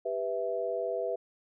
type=chord; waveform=sine; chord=E minor; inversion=first; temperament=just; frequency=395.6 / 494.4 / 659.3 Hz; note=G4 / B4 / E5; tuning=+16 / +2 / 0 cents; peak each=-36 / -33 / -33 dBFS; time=0.05-1.16 s; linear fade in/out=10 ms; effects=none